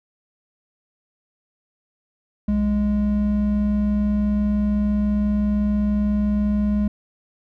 triangle tone pair together, 61.74 / 207.7 Hz, B1 / G#3, 0 / 0 cents, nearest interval octave + major sixth, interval 2100 cents, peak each -23 / -16 dBFS, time 2.48-6.88 s, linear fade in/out 5 ms, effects none

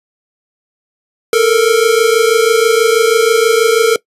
square tone pair together, 440.2 / 466.4 Hz, A4 / A#4, +1 / +1 cents, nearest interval minor second, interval 100 cents, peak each -11 dBFS, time 1.33-3.96 s, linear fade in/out 2 ms, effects noise-tail reverb RT60 0.1 s tail -21 dB re dry + resampled to 32000 Hz

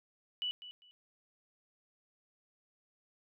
sine tone with echo, 2960 Hz, F#7, in tune, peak -33 dBFS, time 0.42-0.51 s, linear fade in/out 0 ms, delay 200 ms, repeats 2, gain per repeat -13 dB, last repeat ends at 0.91 s, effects none

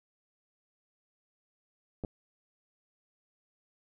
clicks, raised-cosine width 2 ms, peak -24 dBFS, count 2, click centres 2.038 / 2.048 s, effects none

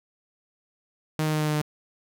sawtooth tone with pitch steps, 155.56 / 154.57 / 153.6 / 152.62 / 151.66 / 150.7 Hz, D#3 / D#3 / D#3 / D#3 / D#3 / D3, 0 / -11 / -22 / -33 / -44 / +45 cents, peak -19 dBFS, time 1.19-1.616 s, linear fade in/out 0 ms, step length 71 ms, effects none

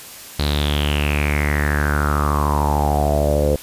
sawtooth tone with low-pass filter sweep, 73.42 Hz, D2, in tune, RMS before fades -18 dBFS, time 0.39-3.56 s, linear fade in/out 5 ms, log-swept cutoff 4200 to 500 Hz, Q 7.5, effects white hiss -37 dBFS RMS until 3.62 s + resampled to 32000 Hz

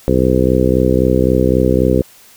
harmonic tone, 63.8 Hz, C2, 43 cents flat, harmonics 1 / 2 / 3 / 4 / 5 / 6 / 7 / 8, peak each -18 / -18 / -18 / -18 / -18 / -18 / -18 / -18 dBFS, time 0.08-2.02 s, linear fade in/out 0 ms, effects white hiss -44 dBFS RMS until 2.36 s

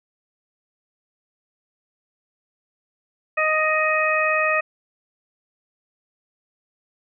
harmonic tone with a mistuned harmonic, 622.3 Hz, D#5, in tune, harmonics 1 / 2 / 3 / 4, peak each -23 / -23 / -23 / -23 dBFS, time 3.37-4.61 s, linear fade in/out 10 ms, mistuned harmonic 4, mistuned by +21 cents, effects none

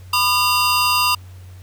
square tone cluster, 997 / 1216 / 2762 / 4840 Hz, B5 / D#6 / F7 / D#8, +16 / -40 / -20 / -49 cents, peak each -21 dBFS, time 0.13-1.15 s, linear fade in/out 5 ms, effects added 92 Hz sine -36 dBFS peak until 1.62 s + pink hiss -51 dBFS RMS until 1.62 s

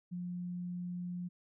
sine tone, 177.5 Hz, F3, 28 cents sharp, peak -37 dBFS, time 0.11-1.29 s, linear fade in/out 20 ms, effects none

